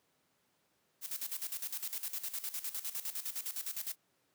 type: noise with tremolo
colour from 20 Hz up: blue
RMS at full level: -38 dBFS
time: 1.01-3.96 s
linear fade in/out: 50 ms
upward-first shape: square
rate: 9.8 Hz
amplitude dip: 75%
effects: pink hiss -75 dBFS RMS until 4.34 s + high-pass 150 Hz 12 dB/octave